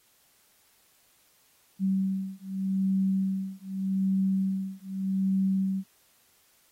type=beating tone pair; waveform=sine; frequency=191.4 / 192.23 Hz; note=G3 / G3; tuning=-41 / -34 cents; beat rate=0.83 Hz; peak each=-28 dBFS; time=1.79-5.84 s; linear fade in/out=50 ms; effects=white hiss -64 dBFS RMS until 6.71 s + AAC 48 kbps